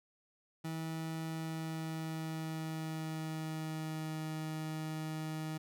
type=tone with pitch glide; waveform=30% pulse; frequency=161.1 to 156.79 Hz; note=E3 to D#3; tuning=-39 to +14 cents; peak=-35 dBFS; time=0.64-5.58 s; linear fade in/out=10 ms; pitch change=-47 cents; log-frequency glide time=1.25-4.27 s; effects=none